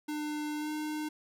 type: tone with pitch glide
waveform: square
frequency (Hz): 300.2 to 304.7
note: D4 to D#4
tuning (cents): +38 to -36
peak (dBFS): -34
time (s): 0.08-1.09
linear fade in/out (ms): 10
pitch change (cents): +26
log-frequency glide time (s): 0.57-0.7
effects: none